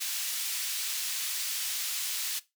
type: high-pass noise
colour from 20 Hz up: pink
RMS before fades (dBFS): -33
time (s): 0-2.4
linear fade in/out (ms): 20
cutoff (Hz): 3200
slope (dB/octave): 12
effects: noise-tail reverb RT60 0.2 s tail -17 dB re dry